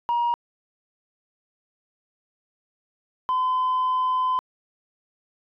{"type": "tone pair in turn", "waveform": "sine", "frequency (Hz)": [950, 1019.6], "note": ["A#5", "C6"], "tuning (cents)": [33, -45], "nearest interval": "minor second", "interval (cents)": 122, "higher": "second", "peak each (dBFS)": -18, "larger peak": "neither", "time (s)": [[0.09, 0.34], [3.29, 4.39]], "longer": "second", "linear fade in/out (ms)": 0, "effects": ["tanh soft clip ceiling -18 dBFS"]}